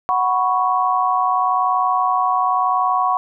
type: chord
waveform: sine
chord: F# suspended fourth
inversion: none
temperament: equal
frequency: 740 / 987.8 / 1108.7 Hz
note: F#5 / B5 / C#6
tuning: 0 / 0 / 0 cents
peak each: -19 / -21 / -18 dBFS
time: 0.09-3.17 s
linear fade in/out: 0 ms
effects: none